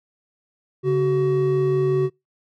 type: tone pair together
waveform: triangle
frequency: 140.6 / 376.4 Hz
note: C#3 / F#4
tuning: +25 / +30 cents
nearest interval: octave + perfect fourth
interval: 1705 cents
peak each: -20 / -16 dBFS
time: 0.83-2.1 s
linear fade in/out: 50 ms
effects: noise-tail reverb RT60 0.2 s tail -25 dB re dry